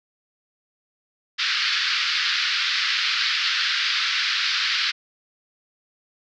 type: band-pass noise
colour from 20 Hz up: white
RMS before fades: -23 dBFS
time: 1.38-4.92 s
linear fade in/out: 20 ms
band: 1300 to 4900 Hz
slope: 48 dB/octave
effects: none